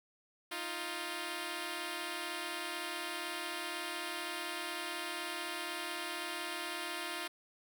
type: tone pair together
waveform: 5% pulse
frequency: 313.3 / 349.2 Hz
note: D#4 / F4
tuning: +12 / 0 cents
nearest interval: major second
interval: 188 cents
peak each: -31 / -28 dBFS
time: 0.51-7.28 s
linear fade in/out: 10 ms
effects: none